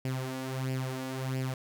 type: tone with flanger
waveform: sawtooth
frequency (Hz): 130.81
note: C3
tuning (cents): 0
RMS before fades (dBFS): -34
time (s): 0.05-1.54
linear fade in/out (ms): 2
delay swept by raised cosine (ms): 0.39 to 3.59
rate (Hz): 1.5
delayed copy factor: +0.65
effects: none